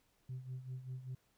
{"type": "tone with tremolo", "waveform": "sine", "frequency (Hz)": 128.6, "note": "C3", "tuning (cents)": -30, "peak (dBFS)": -38, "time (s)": [0.29, 1.15], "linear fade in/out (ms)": 5, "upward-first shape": "sine", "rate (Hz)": 5.1, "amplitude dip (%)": 75, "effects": ["tanh soft clip ceiling -38 dBFS", "pink hiss -75 dBFS RMS until 1.37 s"]}